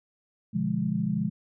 sine chord, B diminished seventh, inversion none, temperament equal, 123.47 / 146.83 / 174.61 / 207.7 Hz, B2 / D3 / F3 / Ab3, 0 / 0 / 0 / 0 cents, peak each -34 / -33 / -29 / -28 dBFS, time 0.53-1.3 s, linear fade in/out 20 ms, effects none

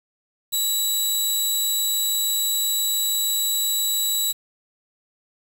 15% pulse tone, 3911 Hz, B7, 18 cents flat, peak -13 dBFS, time 0.52-4.33 s, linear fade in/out 20 ms, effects 7-bit

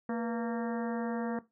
harmonic tone with a mistuned harmonic, 230 Hz, A#3, 23 cents flat, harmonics 1 / 2 / 3 / 4 / 5 / 6 / 7 / 8, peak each -32 / -38 / -42 / -44 / -46 / -48 / -49 / -50 dBFS, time 0.09-1.39 s, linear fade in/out 2 ms, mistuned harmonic 2, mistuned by +84 cents, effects noise-tail reverb RT60 0.2 s tail -17 dB re dry

